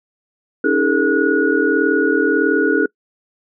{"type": "tone cluster", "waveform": "sine", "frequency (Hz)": [280.2, 318.5, 408.3, 449.9, 1457], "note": ["C#4", "D#4", "G#4", "A4", "F#6"], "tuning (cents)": [19, 41, -29, 39, -27], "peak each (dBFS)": -19, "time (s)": [0.64, 2.86], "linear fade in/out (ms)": 5, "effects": ["noise-tail reverb RT60 0.1 s tail -24 dB re dry"]}